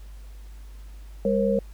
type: tone cluster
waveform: sine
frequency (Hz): 200.7 / 471.5 / 540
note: G3 / A#4 / C#5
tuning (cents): +41 / +20 / -45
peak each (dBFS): -24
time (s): 1.25-1.59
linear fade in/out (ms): 2
effects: added 50 Hz sine -39 dBFS peak until 1.73 s + pink hiss -57 dBFS RMS until 1.73 s

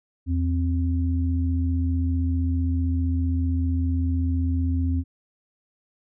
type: tone pair together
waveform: sine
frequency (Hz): 82.41 / 262.7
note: E2 / C4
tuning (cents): 0 / +7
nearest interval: octave + minor sixth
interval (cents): 2007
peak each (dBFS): -21 / -27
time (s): 0.26-5.04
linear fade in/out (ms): 50
effects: none

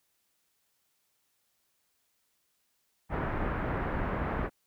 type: low-pass noise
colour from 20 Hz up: pink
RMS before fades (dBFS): -32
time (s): 3.09-4.5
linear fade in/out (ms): 50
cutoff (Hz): 1800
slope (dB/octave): 24
effects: white hiss -75 dBFS RMS until 4.66 s

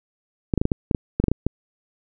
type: clicks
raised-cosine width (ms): 3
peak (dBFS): -6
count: 12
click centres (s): 0.538 / 0.577 / 0.615 / 0.654 / 0.718 / 0.912 / 0.948 / 1.2 / 1.24 / 1.283 / 1.316 / 1.466
effects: none

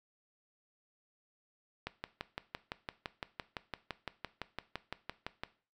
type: click train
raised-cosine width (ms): 0.3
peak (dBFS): -21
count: 22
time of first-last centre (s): 1.87-5.435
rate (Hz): 5.89
effects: noise-tail reverb RT60 0.4 s tail -17 dB re dry

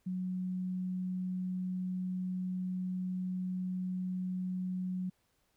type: tone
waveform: sine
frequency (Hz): 183.8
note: F#3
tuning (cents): -11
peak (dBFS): -33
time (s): 0.06-5.1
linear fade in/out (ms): 10
effects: pink hiss -75 dBFS RMS until 5.56 s

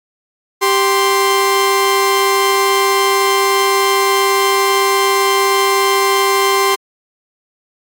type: tone pair together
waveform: sawtooth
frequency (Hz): 392 / 1046.5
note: G4 / C6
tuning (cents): 0 / 0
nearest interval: octave + perfect fourth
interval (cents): 1700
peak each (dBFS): -10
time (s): 0.61-6.76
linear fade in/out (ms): 20
effects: AAC 64 kbps

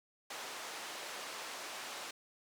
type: band-pass noise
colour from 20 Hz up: pink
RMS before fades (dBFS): -45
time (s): 0.3-2.11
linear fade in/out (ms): 5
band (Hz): 580 to 8100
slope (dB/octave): 12
effects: none

